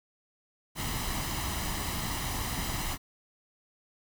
pink noise with comb filter, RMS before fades -33 dBFS, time 0.75-2.98 s, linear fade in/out 50 ms, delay 1 ms, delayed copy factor +0.55, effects none

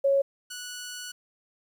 sine / 10% pulse tone pair in turn, 552 / 1473.7 Hz, C#5 / F#6, -7 / -7 cents, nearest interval octave + perfect fourth, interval 1700 cents, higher second, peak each -19 / -28 dBFS, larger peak first, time 0.04-0.22 / 0.5-1.12 s, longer second, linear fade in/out 10 ms, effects 10-bit

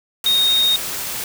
sine tone in noise, 3714 Hz, A#7, 7 cents flat, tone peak -13 dBFS, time 0.26-0.76 s, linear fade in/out 2 ms, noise white, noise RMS -26 dBFS, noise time 0.24-1.24 s, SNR +10 dB, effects none

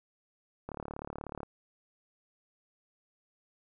click train, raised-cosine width 1 ms, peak -25 dBFS, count 28, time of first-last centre 0.69-1.432 s, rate 36.4 Hz, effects none

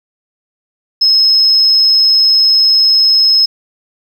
sine tone, 5170 Hz, E8, 34 cents flat, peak -5 dBFS, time 1.01-3.46 s, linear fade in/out 10 ms, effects tanh soft clip ceiling -1 dBFS + 7-bit

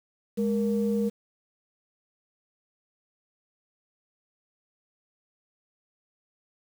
sine tone pair together, 207.7 / 468.4 Hz, G#3 / A#4, 0 / +8 cents, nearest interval octave + major second, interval 1408 cents, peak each -24 / -27 dBFS, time 0.37-1.1 s, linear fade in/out 20 ms, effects tanh soft clip ceiling -15 dBFS + 8-bit

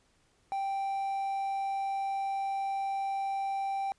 triangle tone with quantisation, 784 Hz, G5, in tune, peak -28 dBFS, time 0.52-3.92 s, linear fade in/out 0 ms, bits 9, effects pink hiss -69 dBFS RMS until 3.98 s + resampled to 22050 Hz

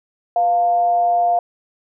sine tone with frequency modulation, 701 Hz, F5, 6 cents sharp, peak -13 dBFS, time 0.36-1.39 s, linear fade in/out 2 ms, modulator 205 Hz, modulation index 0.25, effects none

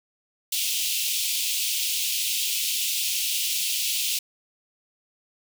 pink high-pass noise, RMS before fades -26 dBFS, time 0.52-4.19 s, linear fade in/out 5 ms, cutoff 2600 Hz, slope 48 dB/octave, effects none

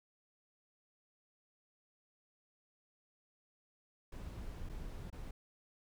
brown noise with dropouts, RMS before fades -45 dBFS, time 4.12-5.31 s, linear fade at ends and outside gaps 5 ms, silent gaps 4.691-4.695 / 5.102-5.126 s, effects none

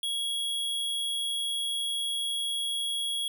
square tone, 3322 Hz, G#7, in tune, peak -29 dBFS, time 0.03-3.28 s, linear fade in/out 2 ms, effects none

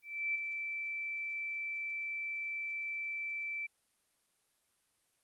sine tone with ADSR envelope, 2328 Hz, D7, 16 cents flat, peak -30 dBFS, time 0.02-3.67 s, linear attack 330 ms, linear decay 11 ms, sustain -6 dB, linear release 14 ms, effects white hiss -75 dBFS RMS until 5.23 s + Opus 32 kbps

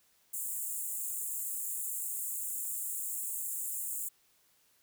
pink high-pass noise, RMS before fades -37 dBFS, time 0.33-4.09 s, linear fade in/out 10 ms, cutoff 7100 Hz, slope 96 dB/octave, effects white hiss -69 dBFS RMS until 4.82 s

